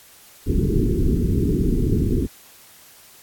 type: low-pass noise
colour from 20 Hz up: pink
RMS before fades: -19 dBFS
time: 0.46-2.27 s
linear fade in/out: 20 ms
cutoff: 430 Hz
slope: 96 dB/octave
effects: white hiss -48 dBFS RMS until 3.22 s + AAC 64 kbps